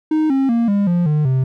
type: tone with pitch steps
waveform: triangle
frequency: 311.1 / 269.3 / 233.1 / 201.7 / 174.6 / 151.12 / 130.8 Hz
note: D#4 / C#4 / A#3 / G3 / F3 / D3 / C3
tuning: 0 / -50 / 0 / +50 / 0 / +50 / 0 cents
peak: -11 dBFS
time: 0.11-1.44 s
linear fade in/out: 5 ms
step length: 190 ms
effects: none